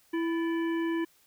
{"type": "harmonic tone with a mistuned harmonic", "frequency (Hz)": 331.3, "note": "E4", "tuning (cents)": 9, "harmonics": [1, 3, 5, 7, 9], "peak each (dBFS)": [-27, -40, -40, -47, -49], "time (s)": [0.13, 1.05], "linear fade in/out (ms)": 10, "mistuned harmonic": 5, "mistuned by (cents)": 85, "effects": ["white hiss -64 dBFS RMS until 1.26 s"]}